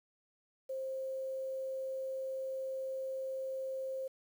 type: tone with quantisation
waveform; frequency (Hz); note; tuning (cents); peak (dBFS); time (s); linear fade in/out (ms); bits
sine; 529; C5; +19; -36; 0.69-4.08; 10; 10
effects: none